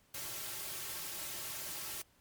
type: noise with comb filter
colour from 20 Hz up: white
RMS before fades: -42 dBFS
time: 0.14-2.02 s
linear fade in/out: 5 ms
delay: 4.1 ms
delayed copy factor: -0.65
effects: pink hiss -69 dBFS RMS until 2.2 s + MP3 96 kbps